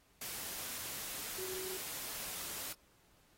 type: tone in noise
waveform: sine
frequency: 373.9 Hz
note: F#4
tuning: 18 cents sharp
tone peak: -43 dBFS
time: 1.38-1.77 s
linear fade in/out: 5 ms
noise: white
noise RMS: -43 dBFS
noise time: 0.21-2.73 s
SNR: -3 dB
effects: pink hiss -69 dBFS RMS until 3.37 s + AAC 48 kbps